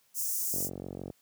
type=high-pass noise; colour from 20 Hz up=white; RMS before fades=-32 dBFS; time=0.14-0.7 s; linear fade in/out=50 ms; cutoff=5700 Hz; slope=48 dB/octave
type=click train; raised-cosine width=2 ms; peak=-25 dBFS; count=27; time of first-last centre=0.54-1.102 s; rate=46.3 Hz
effects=white hiss -68 dBFS RMS until 1.21 s + high-pass 80 Hz 12 dB/octave